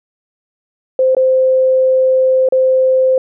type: tone with dropouts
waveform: sine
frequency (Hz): 520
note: C5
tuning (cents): -11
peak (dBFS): -8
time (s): 0.99-3.18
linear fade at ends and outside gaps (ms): 2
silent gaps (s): 1.149-1.167 / 2.488-2.523
effects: none